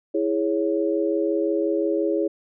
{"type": "chord", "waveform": "sine", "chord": "C# minor", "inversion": "first", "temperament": "equal", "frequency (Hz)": [329.6, 415.3, 554.4], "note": ["E4", "G#4", "C#5"], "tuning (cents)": [0, 0, 0], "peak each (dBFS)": [-23, -24, -26], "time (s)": [0.14, 2.28], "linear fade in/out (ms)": 10, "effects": []}